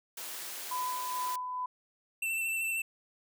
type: high-pass noise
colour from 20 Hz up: white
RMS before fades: -41 dBFS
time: 0.17-1.36 s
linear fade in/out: 5 ms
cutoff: 360 Hz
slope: 12 dB/octave
type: tone with tremolo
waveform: sine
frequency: 1002 Hz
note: B5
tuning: 25 cents sharp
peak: -31 dBFS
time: 0.71-1.66 s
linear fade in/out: 5 ms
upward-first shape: sine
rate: 2.3 Hz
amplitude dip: 35%
type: tone with vibrato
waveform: square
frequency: 2676 Hz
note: E7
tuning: 25 cents sharp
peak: -31 dBFS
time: 2.22-2.82 s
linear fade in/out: 5 ms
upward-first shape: sine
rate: 13 Hz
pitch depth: 22 cents each way
effects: none